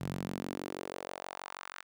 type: tone with high-pass filter sweep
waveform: sawtooth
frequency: 46.25 Hz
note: F#1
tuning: in tune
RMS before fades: -41 dBFS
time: 0-1.83 s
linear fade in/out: 20 ms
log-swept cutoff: 130 to 1500 Hz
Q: 2
effects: none